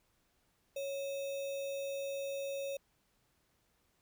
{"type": "tone with sample-and-hold", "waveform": "sine", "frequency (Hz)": 553, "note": "C#5", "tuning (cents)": -4, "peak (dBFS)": -36, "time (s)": [0.76, 2.77], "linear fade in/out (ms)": 5, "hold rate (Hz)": 3150, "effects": ["pink hiss -75 dBFS RMS until 4.01 s"]}